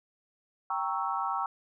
sine chord, G diminished seventh, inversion none, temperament equal, 784 / 932.3 / 1108.7 / 1318.5 Hz, G5 / Bb5 / Db6 / Fb6, 0 / 0 / 0 / 0 cents, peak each -34 dBFS, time 0.7-1.46 s, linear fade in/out 2 ms, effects none

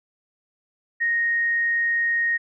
sine tone, 1864.7 Hz, A#6, in tune, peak -19 dBFS, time 1-2.38 s, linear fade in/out 20 ms, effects none

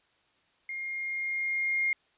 sine tone with level ramp, 2129 Hz, C7, 30 cents sharp, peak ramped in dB -34 to -24 dBFS, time 0.69-1.93 s, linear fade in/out 2 ms, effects white hiss -68 dBFS RMS until 2.17 s + resampled to 8000 Hz

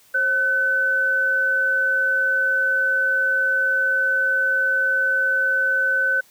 sine tone pair together, 536 / 1511.7 Hz, C5 / F#6, +42 / +37 cents, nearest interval octave + tritone, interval 1795 cents, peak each -29 / -17 dBFS, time 0.14-6.21 s, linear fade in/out 10 ms, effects white hiss -54 dBFS RMS until 6.3 s

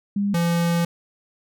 sine / square tone pair in turn, 201.6 / 170.36 Hz, G3 / F3, +49 / -43 cents, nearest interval minor third, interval 292 cents, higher first, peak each -19 dBFS, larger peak neither, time 0.16-0.34 / 0.34-0.85 s, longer second, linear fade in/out 5 ms, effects none

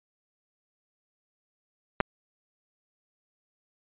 clicks, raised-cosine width 0.5 ms, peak -7 / -12 dBFS, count 2, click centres 2.003 / 2.008 s, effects resampled to 8000 Hz

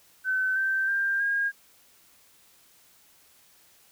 sine tone with pitch steps, 1524 / 1556.9 / 1590.6 / 1624.9 Hz, G6 / G6 / G6 / G#6, -49 / -12 / +25 / -38 cents, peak -23 dBFS, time 0.24-1.52 s, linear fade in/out 50 ms, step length 320 ms, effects white hiss -59 dBFS RMS until 3.91 s

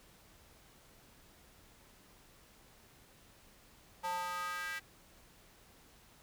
square tone with high-pass filter sweep, 178.1 Hz, F3, 34 cents sharp, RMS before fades -39 dBFS, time 4.03-4.8 s, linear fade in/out 20 ms, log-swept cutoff 810 to 1800 Hz, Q 3.9, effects pink hiss -62 dBFS RMS until 6.22 s

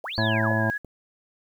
sine linear two-way sweep, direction up then down, 453 to 4599 to 484 Hz, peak -30 dBFS, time 0.04-0.52 s, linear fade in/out 2 ms, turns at 0.17 s
harmonic tone, 110 Hz, A2, in tune, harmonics 1 / 2 / 3 / 5 / 6 / 7 / 8 / 9, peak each -25 / -28 / -32 / -32 / -30 / -36 / -37 / -34 dBFS, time 0.18-0.7 s, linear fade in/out 0 ms
sine tone with vibrato, 1661.2 Hz, G#6, in tune, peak -26 dBFS, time 0.18-0.78 s, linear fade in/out 10 ms, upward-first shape sine, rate 3.6 Hz, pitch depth 32 cents each way
click, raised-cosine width 2 ms, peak -27 dBFS, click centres 0.847 s
effects 9-bit

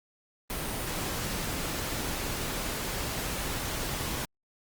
pink noise, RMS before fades -33 dBFS, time 0.5-4.25 s, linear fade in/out 0 ms, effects Opus 32 kbps

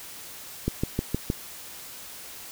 click train, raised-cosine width 3 ms, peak -11 dBFS, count 5, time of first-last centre 0.68-1.301 s, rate 6.44 Hz, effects white hiss -42 dBFS RMS until 2.51 s

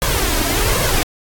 pink noise with flanger, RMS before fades -17 dBFS, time 0.02-1.03 s, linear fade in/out 0 ms, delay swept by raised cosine 1.8 to 3.2 ms, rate 1.3 Hz, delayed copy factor +0.55, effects AAC 64 kbps

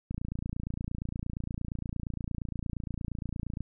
click train, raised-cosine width 5 ms, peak -22 dBFS, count 101, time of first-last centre 0.11-3.607 s, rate 28.6 Hz, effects none

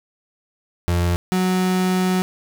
35% pulse tone pair in turn, 87.1 / 184.56 Hz, F2 / F#3, -4 / -4 cents, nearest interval octave + minor second, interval 1300 cents, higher second, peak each -15 dBFS, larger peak neither, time 0.88-1.16 / 1.32-2.22 s, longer second, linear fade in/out 0 ms, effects none

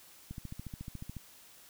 click train, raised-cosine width 5 ms, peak -29 dBFS, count 13, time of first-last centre 0.31-1.167 s, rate 14 Hz, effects white hiss -57 dBFS RMS until 1.69 s

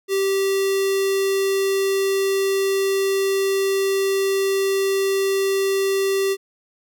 square tone with notch filter, 390 Hz, G4, 9 cents flat, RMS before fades -20 dBFS, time 0.08-6.37 s, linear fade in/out 50 ms, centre 970 Hz, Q 1.1, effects none

